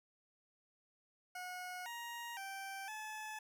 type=tone with pitch steps; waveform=20% pulse; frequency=727 / 943 / 780 / 862 Hz; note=F#5 / A#5 / G5 / A5; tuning=-31 / +20 / -9 / -36 cents; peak=-39 dBFS; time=1.35-3.39 s; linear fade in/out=5 ms; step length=510 ms; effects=none